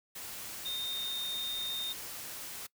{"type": "tone in noise", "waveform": "sine", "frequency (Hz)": 3666, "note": "A#7", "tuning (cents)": -30, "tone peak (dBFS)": -34, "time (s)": [0.65, 1.93], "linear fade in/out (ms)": 10, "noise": "white", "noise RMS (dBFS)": -43, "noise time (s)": [0.15, 2.67], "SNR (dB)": 6, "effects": ["noise-tail reverb RT60 0.1 s tail -22 dB re dry"]}